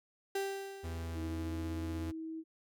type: tone with exponential decay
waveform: 35% pulse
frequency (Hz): 392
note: G4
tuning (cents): 0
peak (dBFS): -30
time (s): 0.35-1.55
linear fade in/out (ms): 5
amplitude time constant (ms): 260
type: tone with pitch glide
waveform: 45% pulse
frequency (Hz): 83 to 84.5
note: E2 to E2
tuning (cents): +12 to +43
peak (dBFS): -38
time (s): 0.83-2.12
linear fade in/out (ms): 20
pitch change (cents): +31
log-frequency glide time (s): 1.16-1.55
type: tone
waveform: sine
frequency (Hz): 321.6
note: E4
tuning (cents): -43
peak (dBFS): -39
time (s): 1.14-2.44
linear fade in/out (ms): 50
effects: none